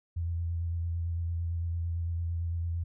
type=tone with vibrato; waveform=sine; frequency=84.5 Hz; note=E2; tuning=43 cents sharp; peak=-29 dBFS; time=0.16-2.84 s; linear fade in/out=10 ms; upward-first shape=square; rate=8.9 Hz; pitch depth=19 cents each way; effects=none